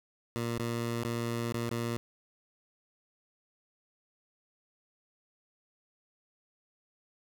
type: tone with dropouts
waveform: 15% pulse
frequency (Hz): 117.3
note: A#2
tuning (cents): +11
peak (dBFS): -25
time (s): 0.36-1.97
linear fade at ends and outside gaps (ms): 0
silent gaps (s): 0.581-0.597 / 1.034-1.049 / 1.524-1.543 / 1.691-1.712
effects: none